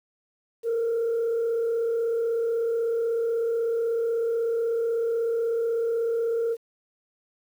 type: tone with frequency modulation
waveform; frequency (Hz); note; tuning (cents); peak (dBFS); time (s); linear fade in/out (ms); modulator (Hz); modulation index
sine; 461.2; A#4; -19; -21; 0.63-6.57; 50; 36.2; 0.31
effects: tanh soft clip ceiling -20 dBFS + 9-bit